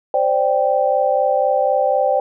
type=chord; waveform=sine; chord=C suspended second; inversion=none; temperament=equal; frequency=523.3 / 587.3 / 784 Hz; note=C5 / D5 / G5; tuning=0 / 0 / 0 cents; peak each=-18 dBFS; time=0.14-2.2 s; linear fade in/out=2 ms; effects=none